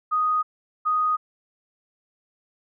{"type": "tone pair in turn", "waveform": "sine", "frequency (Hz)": [1244.5, 1244.5], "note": ["D#6", "D#6"], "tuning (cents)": [0, 0], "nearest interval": "unison", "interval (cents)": 0, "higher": "neither", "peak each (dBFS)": -19, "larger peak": "neither", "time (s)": [[0.11, 0.43], [0.85, 1.17]], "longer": "neither", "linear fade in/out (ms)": 20, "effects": []}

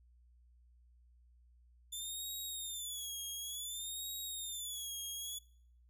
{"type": "tone with vibrato", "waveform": "15% pulse", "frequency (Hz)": 3520, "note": "A7", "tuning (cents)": 0, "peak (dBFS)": -34, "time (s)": [1.92, 5.39], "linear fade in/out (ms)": 10, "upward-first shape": "sine", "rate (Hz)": 0.56, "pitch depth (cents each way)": 130, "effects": ["noise-tail reverb RT60 0.7 s tail -24 dB re dry", "added 60 Hz sine -62 dBFS peak until 5.89 s"]}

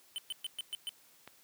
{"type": "tone bursts", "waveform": "square", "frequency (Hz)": 3049, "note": "G7", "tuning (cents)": -49, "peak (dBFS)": -36, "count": 6, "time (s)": [0.16, 0.892], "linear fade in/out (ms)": 0, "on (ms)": 22, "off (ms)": 120}
{"type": "click", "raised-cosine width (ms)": 0.3, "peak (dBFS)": -31, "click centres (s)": 1.276}
{"effects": ["white hiss -63 dBFS RMS until 1.43 s", "high-pass 100 Hz 12 dB/octave"]}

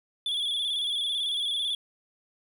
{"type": "tone with vibrato", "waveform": "triangle", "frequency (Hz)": 3409, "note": "G#7", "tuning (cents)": 45, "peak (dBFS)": -25, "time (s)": [0.26, 1.75], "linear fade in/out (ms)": 2, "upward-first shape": "square", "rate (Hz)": 18, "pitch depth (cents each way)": 46, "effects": []}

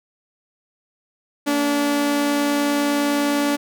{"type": "tone pair together", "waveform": "sawtooth", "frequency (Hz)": [228.7, 288.4], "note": ["A#3", "D4"], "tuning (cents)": [-33, -31], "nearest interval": "major third", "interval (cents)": 402, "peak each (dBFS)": [-25, -14], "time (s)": [1.46, 3.57], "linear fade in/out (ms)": 20, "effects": []}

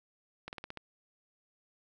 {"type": "slowing click train", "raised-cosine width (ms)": 0.3, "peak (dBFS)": -25, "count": 6, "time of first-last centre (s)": [0.48, 0.773], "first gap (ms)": 49, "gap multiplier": 1.09, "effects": []}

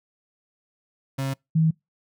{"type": "tone pair in turn", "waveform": ["35% pulse", "sine"], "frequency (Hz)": [135.3, 160.16], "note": ["C#3", "E3"], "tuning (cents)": [-42, -50], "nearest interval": "minor third", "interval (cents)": 292, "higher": "second", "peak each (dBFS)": [-23, -16], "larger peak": "second", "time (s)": [[1.18, 1.34], [1.55, 1.71]], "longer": "neither", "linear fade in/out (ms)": 10, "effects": ["noise-tail reverb RT60 0.2 s tail -26 dB re dry"]}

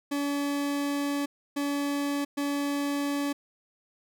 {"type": "tone bursts at uneven times", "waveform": "40% pulse", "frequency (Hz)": 285, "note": "C#4", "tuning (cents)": 48, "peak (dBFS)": -26, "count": 3, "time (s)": [[0.11, 1.26], [1.56, 2.25], [2.37, 3.33]], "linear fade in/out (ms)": 10, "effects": []}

